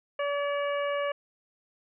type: harmonic tone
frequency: 572 Hz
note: D5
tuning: 46 cents flat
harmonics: 1 / 2 / 3 / 4 / 5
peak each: -28 / -34 / -38 / -40 / -42 dBFS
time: 0.19-1.12 s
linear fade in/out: 5 ms
effects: none